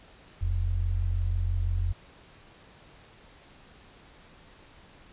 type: tone pair together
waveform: sine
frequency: 41.3 / 87.31 Hz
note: E1 / F2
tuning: +4 / 0 cents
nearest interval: octave + minor second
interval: 1296 cents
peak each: -27 dBFS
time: 0.41-1.93 s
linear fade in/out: 10 ms
effects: pink hiss -54 dBFS RMS until 5.12 s + resampled to 8000 Hz